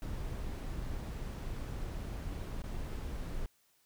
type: noise with dropouts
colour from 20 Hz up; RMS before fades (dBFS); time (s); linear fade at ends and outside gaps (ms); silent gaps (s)
brown; -39; 0.02-3.46; 1; 2.62-2.638
effects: white hiss -71 dBFS RMS until 3.85 s